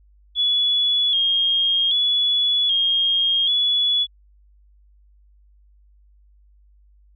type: tone with vibrato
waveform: sine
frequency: 3322 Hz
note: G#7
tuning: in tune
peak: -16 dBFS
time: 0.35-4.07 s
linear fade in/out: 50 ms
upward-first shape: square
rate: 0.64 Hz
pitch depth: 44 cents each way
effects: added 50 Hz sine -51 dBFS peak until 7.15 s